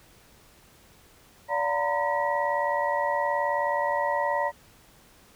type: tone cluster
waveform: sine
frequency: 579 / 711 / 922 / 1001 / 1927 Hz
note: D5 / F5 / A#5 / B5 / B6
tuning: -25 / +31 / -19 / +23 / -43 cents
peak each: -28 / -35 / -27 / -32 / -32 dBFS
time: 1.48-4.52 s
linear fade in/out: 50 ms
effects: pink hiss -56 dBFS RMS until 5.35 s